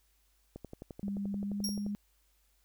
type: click train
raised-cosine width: 2 ms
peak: -30 dBFS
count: 16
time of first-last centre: 0.56-1.864 s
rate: 11.5 Hz
type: tone with pitch glide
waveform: sine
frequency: 199.8 to 204.7 Hz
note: G3 to G#3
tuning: +33 to -25 cents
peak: -33 dBFS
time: 1.03-1.95 s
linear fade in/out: 0 ms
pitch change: +42 cents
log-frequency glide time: 1.29-1.77 s
type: tone with exponential decay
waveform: sawtooth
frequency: 5588 Hz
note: F8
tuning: in tune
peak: -28 dBFS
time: 1.64-1.91 s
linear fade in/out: 2 ms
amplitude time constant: 57 ms
effects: added 50 Hz sine -70 dBFS peak until 2.64 s + white hiss -73 dBFS RMS until 2.64 s